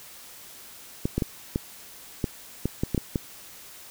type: clicks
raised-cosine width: 3 ms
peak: -11 dBFS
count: 10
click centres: 1.055 / 1.18 / 1.222 / 1.559 / 2.242 / 2.656 / 2.835 / 2.947 / 2.978 / 3.158 s
effects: white hiss -46 dBFS RMS until 3.9 s